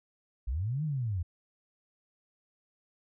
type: linear two-way sweep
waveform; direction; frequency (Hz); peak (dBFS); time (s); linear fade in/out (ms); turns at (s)
sine; up then down; 50.9 to 159.1 to 80.4; -29; 0.47-1.23; 10; 0.84
effects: none